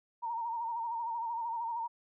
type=tone with vibrato; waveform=sine; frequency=927 Hz; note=A#5; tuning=10 cents flat; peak=-33 dBFS; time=0.22-1.88 s; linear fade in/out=20 ms; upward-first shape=sine; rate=13 Hz; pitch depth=56 cents each way; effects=none